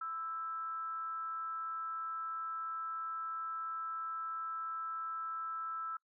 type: tone with frequency modulation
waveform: sine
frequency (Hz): 1318.5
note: E6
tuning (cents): 0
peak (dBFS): -37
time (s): 0.01-5.97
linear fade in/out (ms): 5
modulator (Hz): 296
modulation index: 0.24
effects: noise-tail reverb RT60 0.1 s tail -24 dB re dry